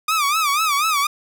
sawtooth tone with vibrato, 1210 Hz, D#6, 49 cents flat, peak -13 dBFS, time 0.08-1.07 s, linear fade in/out 5 ms, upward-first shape sine, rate 4.1 Hz, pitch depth 140 cents each way, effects none

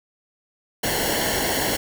pink noise with comb filter, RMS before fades -23 dBFS, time 0.83-1.77 s, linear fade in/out 10 ms, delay 0.81 ms, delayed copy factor -0.75, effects none

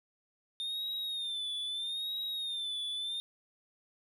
triangle tone with vibrato, 3632 Hz, A#7, 46 cents flat, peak -33 dBFS, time 0.6-3.2 s, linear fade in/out 0 ms, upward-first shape sine, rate 0.78 Hz, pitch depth 88 cents each way, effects none

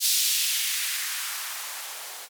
violet noise with band-pass filter sweep, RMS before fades -28 dBFS, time 0-2.29 s, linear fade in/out 50 ms, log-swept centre 4400 to 540 Hz, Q 1.4, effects none

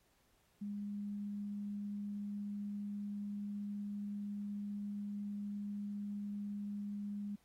sine tone, 204.3 Hz, G#3, 28 cents flat, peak -39 dBFS, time 0.61-7.36 s, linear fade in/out 10 ms, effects pink hiss -74 dBFS RMS until 7.44 s + AAC 48 kbps

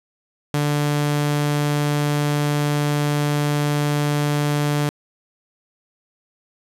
sawtooth tone, 146.83 Hz, D3, in tune, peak -14 dBFS, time 0.54-4.89 s, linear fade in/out 0 ms, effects resampled to 32000 Hz + 7-bit

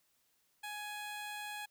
15% pulse tone, 835 Hz, G#5, 9 cents sharp, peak -35 dBFS, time 0.63-1.66 s, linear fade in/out 10 ms, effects white hiss -75 dBFS RMS until 1.7 s

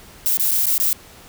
violet noise with dropouts, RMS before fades -18 dBFS, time 0.26-0.93 s, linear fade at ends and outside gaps 0 ms, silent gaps 0.371-0.397 / 0.509-0.515 / 0.657-0.667 / 0.779-0.8 s, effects pink hiss -44 dBFS RMS until 1.28 s

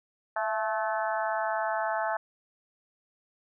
harmonic tone with a mistuned harmonic, 216.7 Hz, A3, 26 cents flat, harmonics 3 / 4 / 5 / 6 / 7 / 8, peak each -31 / -31 / -37 / -37 / -36 / -39 dBFS, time 0.36-2.17 s, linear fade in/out 5 ms, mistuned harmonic 3, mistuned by +41 cents, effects none

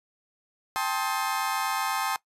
35% pulse chord, A half-diminished seventh, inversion third, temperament just, 792 / 880 / 1056 / 1267.2 Hz, G5 / A5 / C6 / Eb6, +18 / 0 / +16 / +31 cents, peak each -30 / -30 / -30 / -31 dBFS, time 0.76-2.16 s, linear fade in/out 0 ms, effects noise-tail reverb RT60 0.1 s tail -20 dB re dry + resampled to 32000 Hz

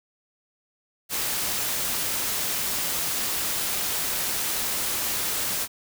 white noise, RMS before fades -27 dBFS, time 1.09-5.68 s, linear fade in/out 50 ms, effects none

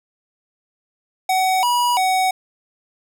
square tone with pitch steps, 751 / 970 / 750 Hz, F#5 / B5 / F#5, +26 / -31 / +23 cents, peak -16 dBFS, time 1.29-2.31 s, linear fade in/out 5 ms, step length 340 ms, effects none

